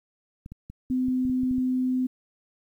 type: clicks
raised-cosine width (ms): 5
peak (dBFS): -27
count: 10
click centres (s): 0.461 / 0.52 / 0.7 / 0.902 / 1.084 / 1.252 / 1.298 / 1.434 / 1.511 / 1.583
type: tone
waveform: sine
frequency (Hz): 255.4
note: C4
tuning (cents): -42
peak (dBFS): -22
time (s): 0.9-2.07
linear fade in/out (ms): 10
effects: 10-bit